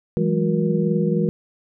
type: tone cluster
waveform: sine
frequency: 164.7 / 188.8 / 207.6 / 362.2 / 472.5 Hz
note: E3 / F#3 / G#3 / F#4 / A#4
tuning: -1 / +35 / 0 / -37 / +23 cents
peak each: -21 / -26 / -23 / -25 / -25 dBFS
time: 0.17-1.29 s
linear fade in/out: 0 ms
effects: none